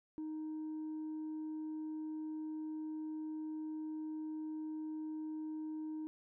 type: tone with tanh clipping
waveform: sine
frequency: 311.1 Hz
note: D#4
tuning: in tune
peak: -40 dBFS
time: 0.18-6.07 s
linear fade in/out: 0 ms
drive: 1 dB
effects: none